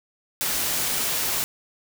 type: noise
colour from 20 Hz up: white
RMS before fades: -25 dBFS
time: 0.41-1.44 s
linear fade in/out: 0 ms
effects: none